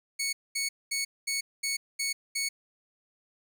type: tone bursts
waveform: 15% pulse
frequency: 2217 Hz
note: C#7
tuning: in tune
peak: -22 dBFS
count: 7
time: 0.19-2.49 s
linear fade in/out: 10 ms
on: 140 ms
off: 220 ms
effects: none